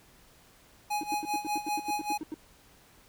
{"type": "tone with tremolo", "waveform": "square", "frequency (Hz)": 834, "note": "G#5", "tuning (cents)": 7, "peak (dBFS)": -28, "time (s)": [0.9, 2.18], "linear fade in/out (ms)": 10, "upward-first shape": "sine", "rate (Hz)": 5.1, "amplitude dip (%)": 80}
{"type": "tone bursts", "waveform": "triangle", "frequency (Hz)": 311.1, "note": "D#4", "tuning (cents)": 0, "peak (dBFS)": -31, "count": 13, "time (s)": [1.01, 2.342], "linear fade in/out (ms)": 2, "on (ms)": 24, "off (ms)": 85}
{"effects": ["pink hiss -59 dBFS RMS until 3.08 s"]}